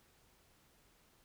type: silence
effects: pink hiss -69 dBFS RMS until 1.24 s